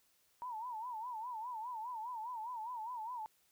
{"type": "tone with vibrato", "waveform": "sine", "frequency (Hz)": 932.3, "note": "A#5", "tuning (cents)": 0, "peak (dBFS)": -40, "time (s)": [0.42, 3.26], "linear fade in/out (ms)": 0, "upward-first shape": "sine", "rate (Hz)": 4.9, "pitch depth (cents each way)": 140, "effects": ["white hiss -73 dBFS RMS until 3.51 s"]}